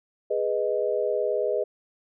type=chord; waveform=sine; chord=G# minor; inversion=none; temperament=equal; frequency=415.3 / 493.9 / 622.3 Hz; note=G#4 / B4 / D#5; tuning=0 / 0 / 0 cents; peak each=-27 dBFS; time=0.3-1.64 s; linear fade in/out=10 ms; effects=none